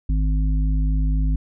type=harmonic tone; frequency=52 Hz; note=G#1; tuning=3 cents sharp; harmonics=1 / 3 / 5; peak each=-17 / -27 / -31 dBFS; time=0.09-1.36 s; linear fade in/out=5 ms; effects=none